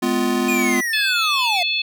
square chord, F diminished, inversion first, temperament just, 209.5 / 251.4 / 349.2 Hz, Ab3 / Cb4 / F4, +15 / +31 / 0 cents, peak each -25 / -21 / -23 dBFS, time 0.02-0.81 s, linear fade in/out 10 ms
square linear sweep, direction down, 2489 to 679 Hz, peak -21 dBFS, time 0.48-1.63 s, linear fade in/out 5 ms
harmonic tone, 865 Hz, A5, 30 cents flat, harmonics 3 / 4 / 5, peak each -21 / -23 / -25 dBFS, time 0.93-1.82 s, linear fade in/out 5 ms
effects none

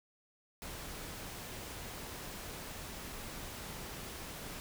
pink noise, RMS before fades -45 dBFS, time 0.62-4.6 s, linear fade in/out 0 ms, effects none

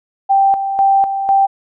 sine tone with tremolo, 784 Hz, G5, in tune, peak -8 dBFS, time 0.29-1.47 s, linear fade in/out 20 ms, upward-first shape square, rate 2 Hz, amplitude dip 60%, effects none

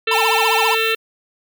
harmonic tone, 446.9 Hz, A4, 27 cents sharp, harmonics 1 / 3 / 4 / 5 / 6 / 7 / 8 / 9, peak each -21 / -24 / -25 / -30 / -20 / -28 / -28 / -28 dBFS, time 0.07-0.95 s, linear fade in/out 5 ms
blue noise, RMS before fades -33 dBFS, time 0.11-0.96 s, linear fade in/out 50 ms
square tone with vibrato, 900 Hz, A5, 39 cents sharp, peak -18 dBFS, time 0.11-0.75 s, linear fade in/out 5 ms, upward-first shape triangle, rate 15 Hz, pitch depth 260 cents each way
effects none

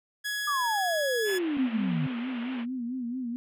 sawtooth tone with pitch glide, 1678 to 1704.4 Hz, G#6 to G#6, +17 to +44 cents, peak -26 dBFS, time 0.24-1.39 s, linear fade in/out 20 ms, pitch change +27 cents, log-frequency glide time 1.2-1.28 s
sine exponential sweep, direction down, 1218 to 143.1 Hz, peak -26 dBFS, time 0.47-2.07 s, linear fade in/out 10 ms
white band-pass noise, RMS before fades -43 dBFS, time 1.24-2.66 s, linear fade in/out 50 ms, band 220 to 3100 Hz, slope 48 dB/octave
sine tone with vibrato, 246.9 Hz, B3, in tune, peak -30 dBFS, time 1.57-3.36 s, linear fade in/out 0 ms, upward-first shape sine, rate 4.5 Hz, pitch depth 100 cents each way
effects none

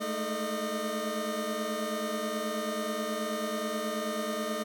25% pulse tone cluster, 212.7 / 222 / 315.7 / 609 Hz, G#3 / A3 / D#4 / D#5, +42 / +16 / +25 / -37 cents, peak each -35 / -32 / -39 / -30 dBFS, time 0-4.64 s, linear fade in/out 20 ms, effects none

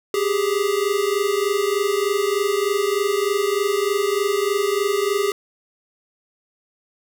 square tone pair together, 392 / 415.3 Hz, G4 / G#4, 0 / 0 cents, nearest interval minor second, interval 100 cents, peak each -22 dBFS, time 0.14-5.32 s, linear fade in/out 2 ms, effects none

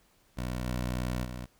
15% pulse tone with level steps, 61.74 Hz, B1, in tune, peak -26 / -24 / -31 dBFS, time 0.37-1.46 s, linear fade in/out 10 ms, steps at 0.66 / 1.24 s, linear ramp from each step 10 ms, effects pink hiss -66 dBFS RMS until 1.59 s

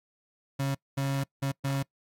35% pulse tone bursts at uneven times, 137.5 Hz, C#3, 14 cents flat, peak -25 dBFS, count 4, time 0.59-0.75 / 0.97-1.24 / 1.42-1.52 / 1.64-1.83 s, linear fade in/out 10 ms, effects noise-tail reverb RT60 0.1 s tail -24 dB re dry + AAC 48 kbps

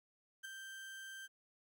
35% pulse tone with ADSR envelope, 1568 Hz, G6, in tune, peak -40 dBFS, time 0.43-1.28 s, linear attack 22 ms, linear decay 3 ms, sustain -6 dB, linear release 30 ms, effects 13-bit

